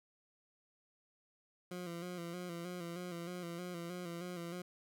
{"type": "tone with vibrato", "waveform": "20% pulse", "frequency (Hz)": 174.61, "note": "F3", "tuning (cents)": 0, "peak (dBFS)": -37, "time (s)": [1.71, 4.62], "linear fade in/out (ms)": 5, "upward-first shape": "square", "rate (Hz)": 3.2, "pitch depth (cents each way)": 45, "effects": []}